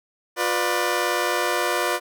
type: chord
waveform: 15% pulse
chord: B diminished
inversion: second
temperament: just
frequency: 355.6 / 493.9 / 592.7 Hz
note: F4 / B4 / D5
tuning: +31 / 0 / +16 cents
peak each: -19 dBFS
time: 0.36-2 s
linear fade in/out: 50 ms
effects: none